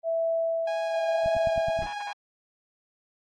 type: tone with tremolo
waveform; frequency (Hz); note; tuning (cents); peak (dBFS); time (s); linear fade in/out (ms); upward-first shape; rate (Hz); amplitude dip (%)
sine; 659.3; E5; 0; -23; 0.03-1.85; 50; sine; 0.94; 35
type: tone with vibrato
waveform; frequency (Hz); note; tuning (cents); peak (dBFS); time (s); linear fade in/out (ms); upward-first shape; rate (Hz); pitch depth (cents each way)
sawtooth; 823; G#5; -16; -29; 0.67-2.13; 5; sine; 1.9; 9
type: click train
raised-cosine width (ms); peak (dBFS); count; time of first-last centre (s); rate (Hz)
5; -26; 6; 1.26-1.791; 9.42
type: noise with exponential decay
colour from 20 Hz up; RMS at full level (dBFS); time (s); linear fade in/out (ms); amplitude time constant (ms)
brown; -33; 1.82-1.95; 2; 28
effects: low-pass 4000 Hz 12 dB/octave + AAC 32 kbps